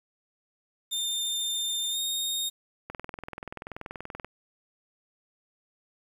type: tone with pitch glide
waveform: sawtooth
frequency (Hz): 3607 to 3700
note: A7 to A#7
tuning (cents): +42 to -14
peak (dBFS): -25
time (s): 0.91-2.5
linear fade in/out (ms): 20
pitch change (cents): +44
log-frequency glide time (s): 1.9-1.98
type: click train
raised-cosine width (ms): 0.5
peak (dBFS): -22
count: 29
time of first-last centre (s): 2.9-4.246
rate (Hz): 20.8
effects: 9-bit